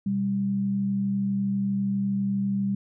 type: tone pair together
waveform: sine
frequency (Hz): 125.51 / 197.8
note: B2 / G3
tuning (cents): +28 / +16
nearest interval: minor sixth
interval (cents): 788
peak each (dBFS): -34 / -23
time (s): 0.06-2.75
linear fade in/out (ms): 5
effects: none